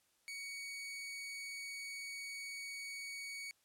sawtooth tone, 2241 Hz, C#7, 18 cents sharp, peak -40 dBFS, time 0.28-3.51 s, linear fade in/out 0 ms, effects white hiss -75 dBFS RMS until 3.64 s + low-pass 12000 Hz 12 dB/octave

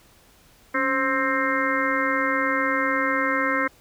harmonic tone with a mistuned harmonic, 263.9 Hz, C4, 15 cents sharp, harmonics 1 / 2 / 4 / 5 / 6 / 7 / 8, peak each -28 / -28 / -28 / -28 / -28 / -28 / -28 dBFS, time 0.74-3.68 s, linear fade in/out 10 ms, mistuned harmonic 1, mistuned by +89 cents, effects pink hiss -55 dBFS RMS until 3.8 s

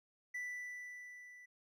triangle tone with level ramp, 1977 Hz, B6, 1 cent sharp, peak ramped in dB -37 to -53 dBFS, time 0.34-1.46 s, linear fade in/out 10 ms, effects none

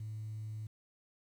sine tone, 108.3 Hz, A2, 27 cents flat, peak -38 dBFS, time 0-0.67 s, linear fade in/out 5 ms, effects tanh soft clip ceiling -36 dBFS + 11-bit

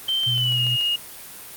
sine tone with pitch glide, 3117 to 2858 Hz, G7 to F7, -11 to +39 cents, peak -19 dBFS, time 0.08-0.96 s, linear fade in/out 5 ms, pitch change -150 cents, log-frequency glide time 0.3-0.59 s
click train, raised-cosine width 0.2 ms, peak -20 dBFS, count 6, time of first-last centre 0.09-0.812 s, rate 6.93 Hz
sine tone, 123.47 Hz, B2, in tune, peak -24 dBFS, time 0.26-0.77 s, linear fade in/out 20 ms
effects white hiss -39 dBFS RMS until 1.56 s + Opus 32 kbps

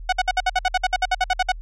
sawtooth tone bursts, 740 Hz, F#5, in tune, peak -12 dBFS, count 16, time 0.09-1.52 s, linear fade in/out 5 ms, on 35 ms, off 58 ms, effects added 40 Hz sine -32 dBFS peak until 1.61 s + low-pass 5000 Hz 12 dB/octave

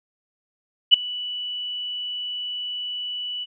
sine tone with ADSR envelope, 2960 Hz, F#7, in tune, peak -5 dBFS, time 0.91-3.46 s, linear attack 28 ms, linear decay 7 ms, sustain -22 dB, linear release 33 ms, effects none

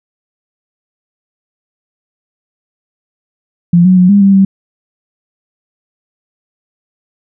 sine tone with pitch steps, 173 / 184.9 / 181.2 / 201.9 / 196.5 / 193.6 Hz, F3 / F#3 / F#3 / G#3 / G3 / G3, -16 / -1 / -36 / -49 / +4 / -21 cents, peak -3 dBFS, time 3.73-4.45 s, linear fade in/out 5 ms, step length 120 ms, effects none

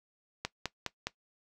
click train, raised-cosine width 0.2 ms, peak -15 dBFS, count 4, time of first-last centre 0.45-1.07 s, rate 4.84 Hz, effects noise-tail reverb RT60 0.1 s tail -18 dB re dry

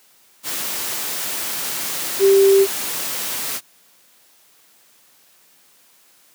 sine tone in noise, 391.5 Hz, G4, 2 cents flat, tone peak -9 dBFS, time 2.19-2.67 s, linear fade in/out 50 ms, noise white, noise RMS -25 dBFS, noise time 0.43-3.61 s, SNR +13 dB, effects white hiss -54 dBFS RMS until 6.34 s + high-pass 150 Hz 12 dB/octave

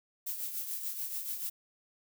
violet noise with tremolo, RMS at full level -35 dBFS, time 0.26-1.5 s, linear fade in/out 10 ms, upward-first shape triangle, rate 6.9 Hz, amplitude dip 60%, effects none

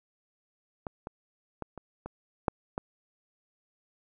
clicks, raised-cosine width 1 ms, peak -21 / -23 / -21 / -27 / -24 / -10 / -17 dBFS, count 7, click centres 0.868 / 1.071 / 1.623 / 1.777 / 2.06 / 2.482 / 2.779 s, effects none

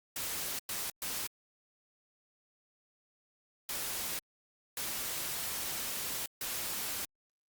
white noise bursts at uneven times, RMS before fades -37 dBFS, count 6, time 0.16-0.59 / 0.69-0.9 / 1.02-1.27 / 3.69-4.19 / 4.77-6.26 / 6.41-7.05 s, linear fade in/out 2 ms, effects Opus 48 kbps

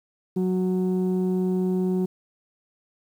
sine tone pair together, 184.4 / 368.8 Hz, F#3 / F#4, -6 / -6 cents, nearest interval octave, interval 1200 cents, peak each -20 / -23 dBFS, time 0.36-2.06 s, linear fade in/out 10 ms, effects tanh soft clip ceiling -18 dBFS + 9-bit

